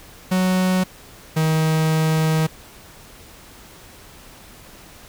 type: tone pair in turn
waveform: 45% pulse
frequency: 185 / 158.19 Hz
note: F#3 / D#3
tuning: 0 / +29 cents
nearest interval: minor third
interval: 271 cents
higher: first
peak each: -16 dBFS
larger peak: neither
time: 0.31-0.84 / 1.36-2.47 s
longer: second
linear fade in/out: 10 ms
effects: pink hiss -44 dBFS RMS until 5.08 s